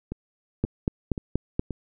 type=two click trains; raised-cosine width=3 ms; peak=-18 / -10 dBFS; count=4 / 5; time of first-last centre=0.12-1.707 / 0.64-1.595 s; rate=1.89 / 4.19 Hz; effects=none